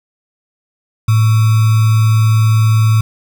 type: tone with sample-and-hold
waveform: sine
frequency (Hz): 110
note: A2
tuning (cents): 0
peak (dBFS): -7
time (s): 1.08-3.01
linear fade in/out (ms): 5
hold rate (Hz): 1225
effects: none